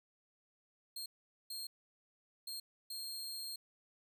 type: tone bursts at uneven times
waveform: sawtooth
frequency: 4225 Hz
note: C8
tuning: 16 cents sharp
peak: -39 dBFS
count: 4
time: 0.96-1.06 / 1.5-1.67 / 2.47-2.6 / 2.9-3.56 s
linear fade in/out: 5 ms
effects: 12-bit